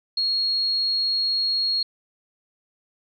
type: tone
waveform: sine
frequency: 4296 Hz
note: C8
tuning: 45 cents sharp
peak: -20 dBFS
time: 0.17-1.83 s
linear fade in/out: 5 ms
effects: none